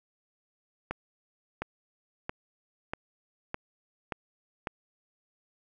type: accelerating click train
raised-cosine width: 0.5 ms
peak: -17 dBFS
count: 7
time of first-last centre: 0.91-4.672 s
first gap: 710 ms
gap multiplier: 0.95
effects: none